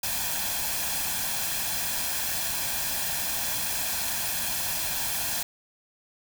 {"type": "noise with comb filter", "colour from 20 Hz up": "white", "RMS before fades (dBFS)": -29, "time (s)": [0.03, 5.43], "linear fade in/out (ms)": 5, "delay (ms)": 1.2, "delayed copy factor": 0.6, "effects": []}